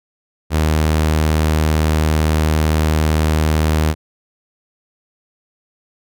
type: tone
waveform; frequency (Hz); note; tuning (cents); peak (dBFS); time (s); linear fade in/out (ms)
sawtooth; 77.78; D#2; 0; -9; 0.5-3.95; 50
effects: none